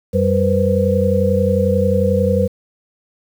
sine tone cluster, 91.7 / 193.1 / 481.8 / 513 Hz, F#2 / G3 / B4 / C5, -15 / -26 / -43 / -34 cents, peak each -18 dBFS, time 0.13-2.48 s, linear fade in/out 20 ms, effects 7-bit

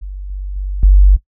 sine tone with level steps, 48 Hz, G1, 36 cents flat, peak -23 / -20 / -17 / -3 dBFS, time 0.01-1.17 s, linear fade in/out 20 ms, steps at 0.3 / 0.56 / 0.83 s, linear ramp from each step 2 ms, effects noise-tail reverb RT60 0.1 s tail -17 dB re dry

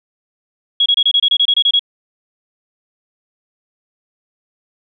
sine tone bursts, 3324 Hz, G#7, 1 cent sharp, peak -9 dBFS, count 12, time 0.8-1.794 s, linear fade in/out 5 ms, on 59 ms, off 26 ms, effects none

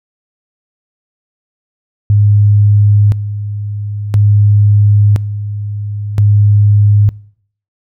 sine tone with tremolo, 103.3 Hz, G#2, 9 cents flat, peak -5 dBFS, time 2.1-7.09 s, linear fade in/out 0 ms, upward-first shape square, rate 0.49 Hz, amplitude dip 75%, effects noise-tail reverb RT60 0.6 s tail -23 dB re dry

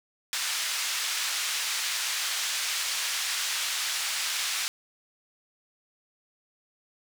white band-pass noise, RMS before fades -30 dBFS, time 0.33-4.68 s, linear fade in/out 0 ms, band 1400 to 6400 Hz, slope 12 dB/octave, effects none

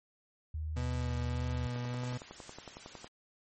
sine tone, 77.78 Hz, D#2, in tune, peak -34 dBFS, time 0.54-1.67 s, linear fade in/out 5 ms
35% pulse tone with vibrato, 123.1 Hz, B2, 5 cents flat, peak -33 dBFS, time 0.76-2.18 s, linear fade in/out 10 ms, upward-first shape sine, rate 1.7 Hz, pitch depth 17 cents each way
click train, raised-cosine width 1 ms, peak -31 dBFS, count 15, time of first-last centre 1.76-3.044 s, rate 10.9 Hz
white noise, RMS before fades -50 dBFS, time 2.04-3.08 s, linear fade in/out 5 ms
effects MP3 32 kbps

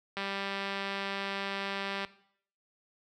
click train, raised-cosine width 0.3 ms, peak -19 dBFS, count 371, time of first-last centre 0.17-2.048 s, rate 197 Hz, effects noise-tail reverb RT60 0.6 s tail -17 dB re dry + high-pass 60 Hz 12 dB/octave

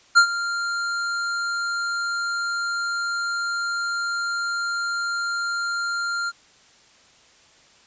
square tone with ADSR envelope, 1393 Hz, F6, 5 cents flat, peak -9 dBFS, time 0.15-6.32 s, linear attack 26 ms, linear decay 85 ms, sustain -15 dB, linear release 37 ms, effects white hiss -54 dBFS RMS until 7.86 s + resampled to 16000 Hz

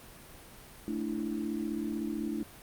sine chord, A suspended fourth, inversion none, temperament equal, 220 / 293.7 / 329.6 Hz, A3 / D4 / E4, 0 / 0 / 0 cents, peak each -35 / -36 / -36 dBFS, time 0.88-2.43 s, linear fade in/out 0 ms, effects pink hiss -51 dBFS RMS until 2.62 s + Opus 32 kbps

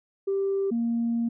sine tone pair in turn, 392 / 233.1 Hz, G4 / A#3, 0 / 0 cents, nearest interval major sixth, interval 900 cents, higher first, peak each -22 dBFS, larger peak neither, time 0.27-0.71 / 0.71-1.29 s, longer second, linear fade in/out 10 ms, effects tanh soft clip ceiling -19 dBFS

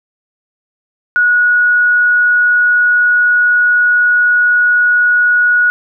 sine tone, 1458 Hz, F#6, 26 cents flat, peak -7 dBFS, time 1.16-5.7 s, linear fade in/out 0 ms, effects none

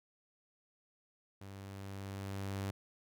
sawtooth tone with level ramp, 98 Hz, G2, in tune, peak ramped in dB -44 to -32 dBFS, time 1.41-2.71 s, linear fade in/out 5 ms, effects none

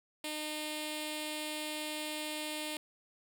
5% pulse tone with notch filter, 305.1 Hz, D#4, 34 cents flat, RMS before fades -39 dBFS, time 0.24-2.77 s, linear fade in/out 2 ms, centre 1400 Hz, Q 0.84, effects none

